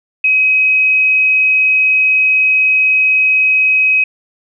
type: tone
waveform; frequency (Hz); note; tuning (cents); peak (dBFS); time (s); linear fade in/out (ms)
sine; 2536; D#7; +32; -8; 0.24-4.04; 5
effects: none